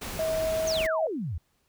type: noise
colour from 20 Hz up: pink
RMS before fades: -36 dBFS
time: 0.01-0.87 s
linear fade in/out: 10 ms
type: tone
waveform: sine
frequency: 640 Hz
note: D#5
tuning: 49 cents sharp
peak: -25 dBFS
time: 0.19-1.07 s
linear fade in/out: 2 ms
type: exponential sweep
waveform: sine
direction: down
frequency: 6690 to 71 Hz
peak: -29 dBFS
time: 0.67-1.38 s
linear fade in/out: 5 ms
effects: pink hiss -71 dBFS RMS until 1.68 s